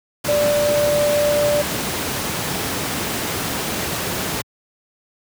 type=tone in noise; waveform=sine; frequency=587.3 Hz; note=D5; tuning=in tune; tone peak=-15 dBFS; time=0.28-1.62 s; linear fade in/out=10 ms; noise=pink; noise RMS=-23 dBFS; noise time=0.24-4.42 s; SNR=+5 dB; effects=high-pass 100 Hz 12 dB/octave